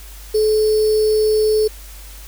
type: tone with sample-and-hold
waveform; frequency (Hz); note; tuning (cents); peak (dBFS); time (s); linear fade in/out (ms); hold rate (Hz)
sine; 430.5; A4; -38; -12; 0.34-1.68; 10; 4900
effects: added 50 Hz sine -35 dBFS peak until 2.27 s + white hiss -41 dBFS RMS until 2.27 s